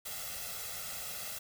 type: noise with comb filter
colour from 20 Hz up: white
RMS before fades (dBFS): -41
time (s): 0.05-1.39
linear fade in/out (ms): 10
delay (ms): 1.5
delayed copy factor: +0.8
effects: none